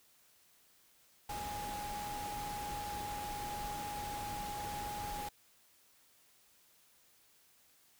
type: tone in noise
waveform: sine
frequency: 827 Hz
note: G#5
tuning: 8 cents flat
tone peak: -40 dBFS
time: 1.29-5.29 s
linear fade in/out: 5 ms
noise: pink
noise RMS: -45 dBFS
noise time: 1.29-5.29 s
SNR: +2 dB
effects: white hiss -67 dBFS RMS until 7.99 s